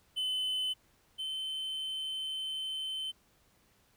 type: tone pair in turn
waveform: triangle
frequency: 3033 / 3074 Hz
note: F#7 / G7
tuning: +42 / -35 cents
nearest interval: unison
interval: 23 cents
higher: second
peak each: -29 / -33 dBFS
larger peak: first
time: 0.16-0.74 / 1.18-3.12 s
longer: second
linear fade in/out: 20 ms
effects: pink hiss -68 dBFS RMS until 3.96 s